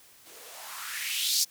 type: noise with band-pass filter sweep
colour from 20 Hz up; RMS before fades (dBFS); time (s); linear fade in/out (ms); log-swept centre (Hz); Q
violet; -32; 0.25-1.45; 20; 320 to 5500; 3.3
effects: white hiss -56 dBFS RMS until 1.5 s